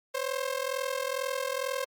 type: ring-modulated tone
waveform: sawtooth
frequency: 530 Hz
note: C5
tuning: 22 cents sharp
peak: -23 dBFS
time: 0.14-1.85 s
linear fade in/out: 10 ms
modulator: 21.1 Hz
effects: Opus 48 kbps